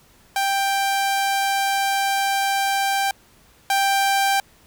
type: tone pair in turn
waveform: sawtooth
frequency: 787 / 787 Hz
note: G5 / G5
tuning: +7 / +7 cents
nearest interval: unison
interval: 0 cents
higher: neither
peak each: -15 / -13 dBFS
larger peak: second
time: 0.36-3.11 / 3.7-4.4 s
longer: first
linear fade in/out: 2 ms
effects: pink hiss -54 dBFS RMS until 4.66 s